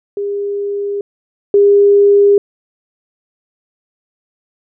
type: tone pair in turn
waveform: sine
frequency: 404.3 / 404.3 Hz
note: G#4 / G#4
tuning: -46 / -46 cents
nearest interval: unison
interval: 0 cents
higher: neither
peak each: -16 / -5 dBFS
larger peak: second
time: 0.17-1.01 / 1.54-2.38 s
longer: neither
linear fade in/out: 2 ms
effects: none